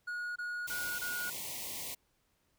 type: tone bursts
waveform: triangle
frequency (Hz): 1447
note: F#6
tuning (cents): -39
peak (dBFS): -34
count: 4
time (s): 0.07-1.302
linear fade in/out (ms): 10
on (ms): 290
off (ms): 24
type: band-stop noise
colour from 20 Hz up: white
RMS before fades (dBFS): -41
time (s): 0.67-1.95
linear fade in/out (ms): 10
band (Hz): 1100 to 1900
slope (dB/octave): 96
effects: pink hiss -75 dBFS RMS until 2.58 s